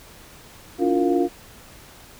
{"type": "tone cluster", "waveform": "sine", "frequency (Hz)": [285.8, 332.6, 353.3, 463.7, 704], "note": ["D4", "E4", "F4", "A#4", "F5"], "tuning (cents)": [-47, 16, 20, -9, 14], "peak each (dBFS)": [-22, -27, -20, -27, -27], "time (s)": [0.78, 1.29], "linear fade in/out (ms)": 50, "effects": ["pink hiss -46 dBFS RMS until 2.19 s"]}